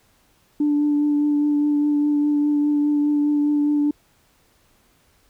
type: tone with vibrato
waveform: sine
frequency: 293.7 Hz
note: D4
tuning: in tune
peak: -15 dBFS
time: 0.6-3.91 s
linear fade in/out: 5 ms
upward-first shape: triangle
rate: 4.9 Hz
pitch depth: 17 cents each way
effects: tanh soft clip ceiling -12 dBFS + pink hiss -60 dBFS RMS until 5.29 s